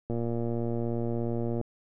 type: click train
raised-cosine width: 2 ms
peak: -19 dBFS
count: 178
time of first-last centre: 0.1-1.613 s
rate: 117 Hz
effects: none